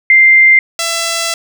sine / 5% pulse tone pair in turn, 2093 / 669.2 Hz, C7 / E5, 0 / +26 cents, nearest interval octave + minor sixth, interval 1974 cents, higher first, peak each -3 dBFS, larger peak neither, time 0.1-0.59 / 0.79-1.34 s, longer second, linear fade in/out 2 ms, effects none

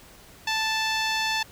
10% pulse tone with low-pass filter, 880 Hz, A5, in tune, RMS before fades -26 dBFS, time 0.47-1.43 s, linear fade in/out 5 ms, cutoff 7900 Hz, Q 0.64, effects pink hiss -50 dBFS RMS until 1.51 s

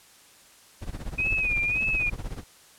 brown noise with tremolo, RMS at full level -30 dBFS, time 0.81-2.44 s, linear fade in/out 20 ms, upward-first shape triangle, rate 16 Hz, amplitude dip 95%
sine tone with vibrato, 2489 Hz, D#7, in tune, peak -23 dBFS, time 1.18-2.1 s, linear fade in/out 10 ms, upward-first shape sine, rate 1.8 Hz, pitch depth 78 cents each way
effects white hiss -54 dBFS RMS until 2.78 s + low-pass 11000 Hz 12 dB/octave

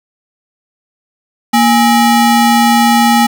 square ring-modulated tone, 530 Hz, C5, 22 cents sharp, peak -4 dBFS, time 1.53-3.27 s, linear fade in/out 10 ms, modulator 296 Hz, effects none

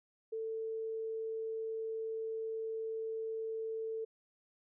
sine tone, 445.3 Hz, A4, 21 cents sharp, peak -36 dBFS, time 0.32-4.05 s, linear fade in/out 10 ms, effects none

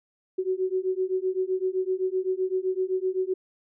sine beating tone pair, 370 / 377.8 Hz, F#4 / F#4, 0 / +36 cents, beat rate 7.8 Hz, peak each -27 dBFS, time 0.38-3.34 s, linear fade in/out 10 ms, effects none

